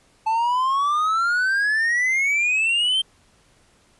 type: exponential sweep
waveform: triangle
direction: up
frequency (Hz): 870 to 3164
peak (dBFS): -16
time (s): 0.26-3.02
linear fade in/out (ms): 10
effects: pink hiss -58 dBFS RMS until 3.99 s + resampled to 24000 Hz